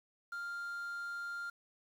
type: tone with quantisation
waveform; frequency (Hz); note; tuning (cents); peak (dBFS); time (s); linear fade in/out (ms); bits
triangle; 1396.9; F6; 0; -37; 0.32-1.5; 5; 10
effects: none